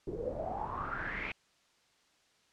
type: noise with low-pass filter sweep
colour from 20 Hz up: pink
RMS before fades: -38 dBFS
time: 0.07-1.32 s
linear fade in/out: 5 ms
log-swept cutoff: 380 to 2500 Hz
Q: 8.6
effects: white hiss -69 dBFS RMS until 2.52 s + low-pass 6000 Hz 12 dB/octave